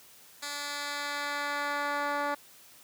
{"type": "tone with band-pass filter sweep", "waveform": "10% pulse", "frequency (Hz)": 288.7, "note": "D4", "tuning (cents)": -30, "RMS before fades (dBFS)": -33, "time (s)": [0.42, 2.35], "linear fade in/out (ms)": 10, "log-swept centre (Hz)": [5600, 890], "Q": 0.7, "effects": ["white hiss -55 dBFS RMS until 2.83 s", "high-pass 80 Hz 12 dB/octave"]}